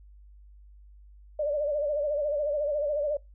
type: tone with vibrato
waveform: sine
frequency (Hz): 587.3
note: D5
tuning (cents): 0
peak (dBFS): -25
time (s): 1.39-3.17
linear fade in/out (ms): 5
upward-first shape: sine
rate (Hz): 14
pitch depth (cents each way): 73
effects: noise-tail reverb RT60 0.2 s tail -23 dB re dry + added 50 Hz sine -49 dBFS peak until 3.34 s